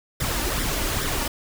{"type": "noise with flanger", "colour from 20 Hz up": "pink", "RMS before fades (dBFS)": -25, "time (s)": [0.2, 1.28], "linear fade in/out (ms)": 5, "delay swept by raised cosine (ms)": [0.54, 3.44], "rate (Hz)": 2.4, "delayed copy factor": 0.6, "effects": []}